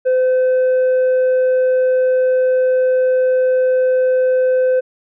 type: tone with tanh clipping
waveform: sine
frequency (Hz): 512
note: C5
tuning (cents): -38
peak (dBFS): -12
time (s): 0.05-4.81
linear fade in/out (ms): 20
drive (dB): 3
effects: none